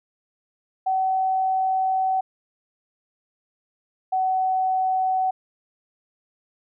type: tone pair in turn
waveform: sine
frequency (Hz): 758 / 752.3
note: F#5 / F#5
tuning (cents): +42 / +29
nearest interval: unison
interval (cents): 13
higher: first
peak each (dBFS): -19 / -19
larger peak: neither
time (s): 0.86-2.21 / 4.12-5.31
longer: first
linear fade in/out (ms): 10
effects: none